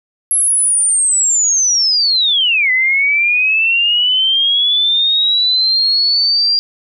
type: linear two-way sweep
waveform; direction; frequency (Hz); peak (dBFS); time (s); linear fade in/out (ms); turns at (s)
sine; down then up; 11175 to 2000 to 4786; -10; 0.31-6.59; 0; 2.71
effects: none